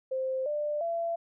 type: tone with pitch steps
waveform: sine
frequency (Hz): 523.3 / 594.2 / 674.7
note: C5 / D5 / E5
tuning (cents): 0 / +20 / +40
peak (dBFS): -28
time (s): 0.11-1.16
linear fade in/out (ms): 10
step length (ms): 350
effects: none